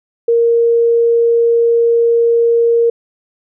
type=tone; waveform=sine; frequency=466.2 Hz; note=A#4; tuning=in tune; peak=-8 dBFS; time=0.28-2.9 s; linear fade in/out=5 ms; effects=none